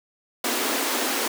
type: high-pass noise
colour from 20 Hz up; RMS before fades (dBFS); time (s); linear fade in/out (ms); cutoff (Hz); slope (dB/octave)
pink; -25; 0.44-1.28; 5; 230; 96
effects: none